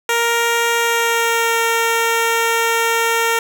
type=tone with pitch glide; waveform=10% pulse; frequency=467 to 459.5 Hz; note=A#4 to A#4; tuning=+3 to -25 cents; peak=-6 dBFS; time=0.09-3.39 s; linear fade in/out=2 ms; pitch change=-28 cents; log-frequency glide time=0.77-1.6 s; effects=none